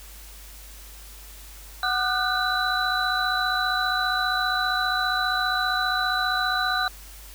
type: tone cluster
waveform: sine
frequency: 742 / 1207 / 1460 / 1515 / 3968 Hz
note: F#5 / D6 / F#6 / F#6 / B7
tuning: +5 / +47 / -24 / +40 / +7 cents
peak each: -28 dBFS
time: 1.83-6.88 s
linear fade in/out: 2 ms
effects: added 50 Hz sine -43 dBFS peak until 7.34 s + white hiss -46 dBFS RMS until 7.34 s